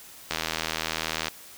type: click train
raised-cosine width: 0.2 ms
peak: -9 dBFS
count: 79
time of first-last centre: 0.31-1.283 s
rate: 80.2 Hz
effects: white hiss -47 dBFS RMS until 1.57 s